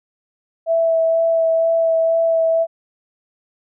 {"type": "tone with vibrato", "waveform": "sine", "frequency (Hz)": 657, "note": "E5", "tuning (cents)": -6, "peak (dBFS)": -13, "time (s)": [0.66, 2.67], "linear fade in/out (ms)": 50, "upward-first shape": "sine", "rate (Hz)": 2.1, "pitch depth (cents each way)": 12, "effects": []}